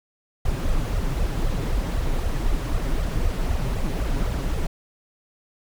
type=noise with flanger; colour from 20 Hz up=brown; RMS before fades=-23 dBFS; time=0.45-4.67 s; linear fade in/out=5 ms; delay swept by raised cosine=1.5 to 7.5 ms; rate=3.9 Hz; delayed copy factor=+1; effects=none